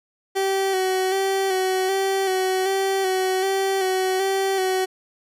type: tone with vibrato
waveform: 30% pulse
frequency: 381.2 Hz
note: G4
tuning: 48 cents flat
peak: -17 dBFS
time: 0.35-4.86 s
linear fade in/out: 20 ms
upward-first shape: square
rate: 1.3 Hz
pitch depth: 27 cents each way
effects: resampled to 32000 Hz